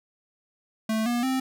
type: tone with pitch steps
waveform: square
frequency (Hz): 220 / 239.9 / 261.6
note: A3 / A#3 / C4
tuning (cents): 0 / +50 / 0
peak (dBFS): -24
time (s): 0.89-1.4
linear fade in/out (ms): 5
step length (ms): 170
effects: none